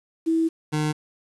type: tone pair in turn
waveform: sine / 25% pulse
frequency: 325.9 / 152.39 Hz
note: E4 / D#3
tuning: -20 / -36 cents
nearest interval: octave + minor second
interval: 1316 cents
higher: first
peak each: -18 dBFS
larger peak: neither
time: 0.26-0.49 / 0.72-0.93 s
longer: first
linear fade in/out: 20 ms
effects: resampled to 24000 Hz + 8-bit